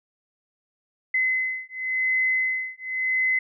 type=beating tone pair; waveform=sine; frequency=2039 / 2039.92 Hz; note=C7 / C7; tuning=-45 / -44 cents; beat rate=0.92 Hz; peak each=-25 dBFS; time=1.14-3.39 s; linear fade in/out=5 ms; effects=none